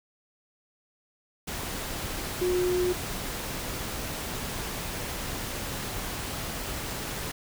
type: tone in noise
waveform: sine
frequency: 360.9 Hz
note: F#4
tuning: 43 cents flat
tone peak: -23 dBFS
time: 2.41-2.93 s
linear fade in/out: 10 ms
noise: pink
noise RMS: -34 dBFS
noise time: 1.47-7.32 s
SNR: +8 dB
effects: none